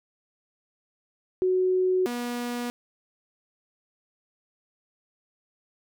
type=tone pair in turn; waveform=sine / sawtooth; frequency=370 / 241.8 Hz; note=F#4 / B3; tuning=0 / -36 cents; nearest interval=perfect fifth; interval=736 cents; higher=first; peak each=-20 / -25 dBFS; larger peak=first; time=1.42-2.06 / 2.06-2.7 s; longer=neither; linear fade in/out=0 ms; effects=none